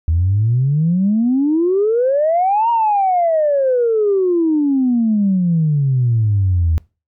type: exponential two-way sweep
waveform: sine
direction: up then down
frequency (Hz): 78.1 to 950 to 78.1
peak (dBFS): -11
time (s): 0.08-6.78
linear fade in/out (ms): 0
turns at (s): 2.7
effects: noise-tail reverb RT60 0.3 s tail -24 dB re dry + tanh soft clip ceiling -7 dBFS